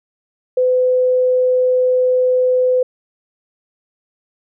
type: tone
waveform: sine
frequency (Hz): 506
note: B4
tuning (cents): +42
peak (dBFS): -11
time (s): 0.57-2.83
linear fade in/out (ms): 5
effects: none